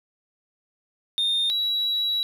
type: tone pair in turn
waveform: sine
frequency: 3649 / 3898 Hz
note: A#7 / B7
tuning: -38 / -23 cents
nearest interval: minor second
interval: 115 cents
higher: second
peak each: -18 / -20 dBFS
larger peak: first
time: 1.18-1.5 / 1.5-2.23 s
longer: second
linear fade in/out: 0 ms
effects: tanh soft clip ceiling -19 dBFS + 9-bit